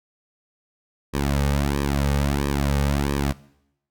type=tone with flanger; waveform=sawtooth; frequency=70.5 Hz; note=C#2; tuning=30 cents sharp; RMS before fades=-22 dBFS; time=1.13-3.33 s; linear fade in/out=20 ms; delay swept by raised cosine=1.4 to 3 ms; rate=1.5 Hz; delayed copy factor=-1; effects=noise-tail reverb RT60 0.8 s tail -20 dB re dry